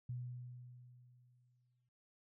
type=tone with exponential decay; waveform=sine; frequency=123.47 Hz; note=B2; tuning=in tune; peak=-39 dBFS; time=0.09-1.89 s; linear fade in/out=5 ms; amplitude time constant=390 ms; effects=none